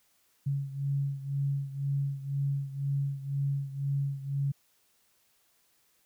sine beating tone pair, 138.9 / 140.9 Hz, C#3 / C#3, +4 / +29 cents, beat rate 2 Hz, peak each -30 / -34 dBFS, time 0.46-4.52 s, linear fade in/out 10 ms, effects white hiss -69 dBFS RMS until 6.05 s

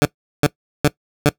15% pulse tone bursts, 146.83 Hz, D3, in tune, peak -4 dBFS, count 4, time 0.02-1.292 s, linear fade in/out 0 ms, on 33 ms, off 380 ms, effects noise-tail reverb RT60 0.1 s tail -20 dB re dry

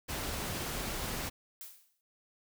pink noise, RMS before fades -37 dBFS, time 0.08-1.3 s, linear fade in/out 20 ms
blue noise with exponential decay, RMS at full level -43 dBFS, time 1.61-2.01 s, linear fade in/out 0 ms, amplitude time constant 85 ms
effects none

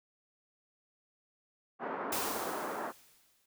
white band-pass noise, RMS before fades -38 dBFS, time 1.79-2.93 s, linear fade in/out 50 ms, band 220 to 1300 Hz, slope 24 dB/octave
white noise with exponential decay, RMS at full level -34 dBFS, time 2.12-3.46 s, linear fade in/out 5 ms, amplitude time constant 290 ms
effects none

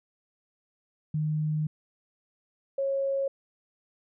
sine tone pair in turn, 153.5 / 547 Hz, D#3 / C#5, -23 / -23 cents, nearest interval octave + minor seventh, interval 2200 cents, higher second, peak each -25 dBFS, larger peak neither, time 1.14-1.67 / 2.78-3.28 s, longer first, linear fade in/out 5 ms, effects none

